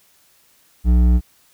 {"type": "tone with hard clipping", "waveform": "sine", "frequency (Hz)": 60.3, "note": "B1", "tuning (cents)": -41, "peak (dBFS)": -12, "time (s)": [0.84, 1.21], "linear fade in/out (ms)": 50, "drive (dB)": 9, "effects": ["white hiss -56 dBFS RMS until 1.53 s"]}